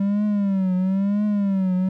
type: tone with vibrato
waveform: triangle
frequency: 196 Hz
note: G3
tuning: in tune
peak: -16 dBFS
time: 0-1.89 s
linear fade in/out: 5 ms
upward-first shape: triangle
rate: 1 Hz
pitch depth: 130 cents each way
effects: none